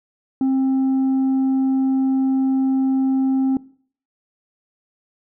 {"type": "tone with tanh clipping", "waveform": "sine", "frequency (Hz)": 265.3, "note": "C4", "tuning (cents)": 24, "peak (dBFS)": -16, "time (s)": [0.41, 3.57], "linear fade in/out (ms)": 2, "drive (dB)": 3, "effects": ["noise-tail reverb RT60 0.5 s tail -20 dB re dry"]}